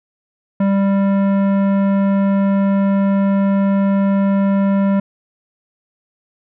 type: tone with tanh clipping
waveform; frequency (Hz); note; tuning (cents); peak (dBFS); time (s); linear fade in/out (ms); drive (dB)
sine; 197; G3; +9; -14; 0.6-5; 5; 15
effects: none